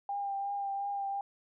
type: tone with vibrato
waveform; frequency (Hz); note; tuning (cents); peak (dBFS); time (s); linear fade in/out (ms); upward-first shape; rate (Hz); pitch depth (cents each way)
sine; 798; G5; +31; -32; 0.09-1.21; 2; triangle; 2.8; 24
effects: none